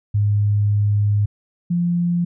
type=tone pair in turn; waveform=sine; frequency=103.3 / 173.73 Hz; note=G#2 / F3; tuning=-9 / -9 cents; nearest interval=major sixth; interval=900 cents; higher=second; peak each=-14 / -16 dBFS; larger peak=first; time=0.14-1.26 / 1.7-2.25 s; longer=first; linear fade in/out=10 ms; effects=none